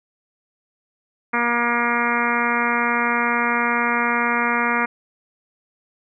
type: harmonic tone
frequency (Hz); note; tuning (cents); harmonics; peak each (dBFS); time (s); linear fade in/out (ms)
237.8; A#3; +35; 1 / 2 / 3 / 4 / 5 / 6 / 7 / 8 / 9 / 10; -26 / -29 / -30 / -25 / -25 / -25 / -28 / -28 / -26 / -30; 1.33-4.86; 10
effects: none